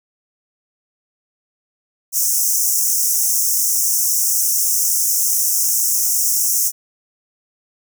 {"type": "high-pass noise", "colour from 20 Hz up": "pink", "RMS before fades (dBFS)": -17, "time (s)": [2.12, 6.72], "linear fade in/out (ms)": 50, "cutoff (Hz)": 5500, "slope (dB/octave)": 96, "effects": []}